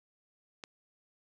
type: click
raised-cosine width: 0.2 ms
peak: -25 dBFS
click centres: 0.638 s
effects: high-pass 80 Hz 12 dB/octave + 9-bit